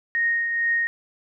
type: tone with tremolo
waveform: sine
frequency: 1861 Hz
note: A#6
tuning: 3 cents flat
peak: -18 dBFS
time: 0.15-0.87 s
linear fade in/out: 0 ms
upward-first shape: triangle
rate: 2.2 Hz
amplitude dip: 45%
effects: none